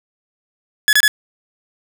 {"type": "tone bursts", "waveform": "sawtooth", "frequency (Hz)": 1700, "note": "G#6", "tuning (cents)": 40, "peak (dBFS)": -6, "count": 3, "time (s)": [0.88, 1.079], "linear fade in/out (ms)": 0, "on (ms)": 49, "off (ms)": 26, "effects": []}